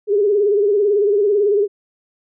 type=tone with vibrato; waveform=sine; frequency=409.3 Hz; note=G#4; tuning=25 cents flat; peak=-12 dBFS; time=0.07-1.68 s; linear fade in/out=50 ms; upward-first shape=sine; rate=18 Hz; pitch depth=79 cents each way; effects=none